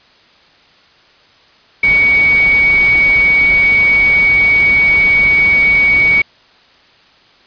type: tone in noise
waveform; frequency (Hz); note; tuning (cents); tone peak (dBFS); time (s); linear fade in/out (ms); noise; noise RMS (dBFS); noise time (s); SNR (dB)
sine; 2246; C#7; +22; -7; 1.83-6.22; 5; pink; -24; 1.83-6.22; +14
effects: white hiss -47 dBFS RMS until 7.46 s + resampled to 11025 Hz